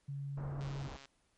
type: tone with pitch glide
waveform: sine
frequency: 140 to 138.47 Hz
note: C#3 to C#3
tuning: +18 to -2 cents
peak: -38 dBFS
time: 0.08-0.88 s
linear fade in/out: 10 ms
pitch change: -20 cents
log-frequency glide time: 0.54-0.69 s
type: low-pass noise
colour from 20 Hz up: pink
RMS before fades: -47 dBFS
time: 0.37-0.97 s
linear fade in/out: 5 ms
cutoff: 1300 Hz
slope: 24 dB/octave
type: click train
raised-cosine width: 0.2 ms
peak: -36 dBFS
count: 62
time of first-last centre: 0.61-1.055 s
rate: 137 Hz
effects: pink hiss -75 dBFS RMS until 1.37 s + MP3 48 kbps